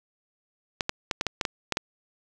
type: clicks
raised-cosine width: 0.2 ms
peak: -8 dBFS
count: 9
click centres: 0.808 / 0.894 / 1.112 / 1.211 / 1.267 / 1.412 / 1.452 / 1.723 / 1.771 s
effects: none